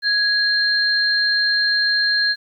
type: tone pair together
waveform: sine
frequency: 1661.2 / 4186 Hz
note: G#6 / C8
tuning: 0 / 0 cents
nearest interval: octave + major third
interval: 1600 cents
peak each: -18 dBFS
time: 0.02-2.36 s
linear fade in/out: 50 ms
effects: 9-bit